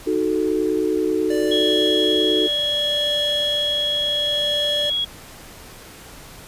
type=chord; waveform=sine; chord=D# diminished; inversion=none; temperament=equal; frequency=311.1 / 370 / 440 Hz; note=D#4 / F#4 / A4; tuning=0 / 0 / 0 cents; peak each=-22 dBFS; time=0.06-2.48 s; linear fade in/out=20 ms
type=tone with tremolo; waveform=square; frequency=587.3 Hz; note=D5; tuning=in tune; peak=-25 dBFS; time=1.3-4.9 s; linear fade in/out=5 ms; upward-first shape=sine; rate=0.66 Hz; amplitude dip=40%
type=tone; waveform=sine; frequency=3322 Hz; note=G#7; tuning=in tune; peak=-19 dBFS; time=1.51-5.05 s; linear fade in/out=10 ms
effects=pink hiss -41 dBFS RMS until 6.47 s + resampled to 32000 Hz